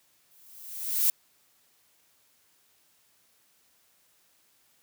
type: noise with exponential growth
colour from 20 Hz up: violet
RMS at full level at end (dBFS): -21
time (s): 0.31-1.1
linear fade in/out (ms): 1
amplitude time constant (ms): 170
effects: white hiss -66 dBFS RMS until 4.82 s + high-pass 60 Hz 12 dB/octave